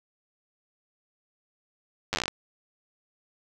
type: slowing click train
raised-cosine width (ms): 0.2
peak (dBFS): -10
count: 11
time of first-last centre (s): 2.13-2.28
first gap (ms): 9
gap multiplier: 1.11
effects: none